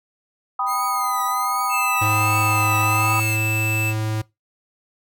sine chord, G augmented, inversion none, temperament equal, 784 / 987.8 / 1244.5 Hz, G5 / B5 / D#6, 0 / 0 / 0 cents, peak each -26 / -26 / -22 dBFS, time 0.59-3.2 s, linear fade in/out 5 ms
5% pulse tone with vibrato, 2089 Hz, C7, 3 cents flat, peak -20 dBFS, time 0.66-3.38 s, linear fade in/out 50 ms, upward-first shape triangle, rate 1.3 Hz, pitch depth 130 cents each way
square tone, 2637 Hz, E7, in tune, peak -23 dBFS, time 1.69-3.94 s, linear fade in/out 50 ms
square tone with pitch glide, 105.8 to 108.9 Hz, G#2 to A2, +33 to -17 cents, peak -22 dBFS, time 2.01-4.22 s, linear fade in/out 10 ms, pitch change +50 cents, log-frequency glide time 2.84-3.2 s
effects noise-tail reverb RT60 0.2 s tail -21 dB re dry

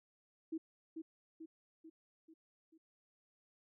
sine tone with echo, 322.1 Hz, E4, 40 cents flat, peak -37 dBFS, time 0.52-0.58 s, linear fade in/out 10 ms, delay 440 ms, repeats 5, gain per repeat -5 dB, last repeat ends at 2.78 s, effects none

